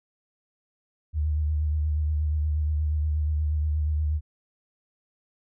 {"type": "tone with vibrato", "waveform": "sine", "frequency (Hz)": 76, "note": "D#2", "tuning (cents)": -40, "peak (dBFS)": -22, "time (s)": [1.13, 4.21], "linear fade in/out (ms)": 50, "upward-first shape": "triangle", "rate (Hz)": 8.4, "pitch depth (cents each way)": 47, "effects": []}